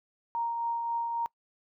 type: tone with tremolo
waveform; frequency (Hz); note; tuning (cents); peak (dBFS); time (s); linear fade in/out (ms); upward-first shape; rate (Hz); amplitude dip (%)
sine; 932.3; A#5; 0; -27; 0.35-1.26; 0; triangle; 3.7; 35
effects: noise-tail reverb RT60 0.1 s tail -24 dB re dry